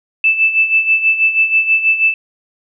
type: tone with tremolo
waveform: sine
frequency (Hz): 2637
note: E7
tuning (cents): 0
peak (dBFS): -7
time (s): 0.24-2.14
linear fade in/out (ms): 2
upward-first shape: sine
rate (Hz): 6.2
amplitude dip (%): 70
effects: none